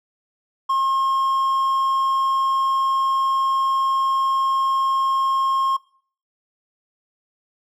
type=tone; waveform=triangle; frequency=1073 Hz; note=C6; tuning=43 cents sharp; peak=-15 dBFS; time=0.69-5.77 s; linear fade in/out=10 ms; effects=noise-tail reverb RT60 0.5 s tail -21 dB re dry